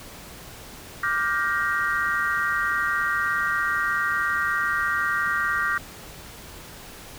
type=chord; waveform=sine; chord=G minor seventh; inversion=second; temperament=just; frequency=1176 / 1411.2 / 1568 / 1881.6 Hz; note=D6 / F6 / G6 / Bb6; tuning=+2 / +18 / 0 / +16 cents; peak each=-27 dBFS; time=1.03-5.78 s; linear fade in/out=5 ms; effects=pink hiss -42 dBFS RMS until 7.18 s